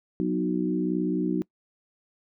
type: harmonic tone with a mistuned harmonic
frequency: 61.2 Hz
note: B1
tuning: 15 cents flat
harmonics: 3 / 4 / 5 / 6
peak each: -28 / -31 / -27 / -31 dBFS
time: 0.2-1.42 s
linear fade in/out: 0 ms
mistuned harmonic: 5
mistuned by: +15 cents
effects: noise-tail reverb RT60 0.1 s tail -24 dB re dry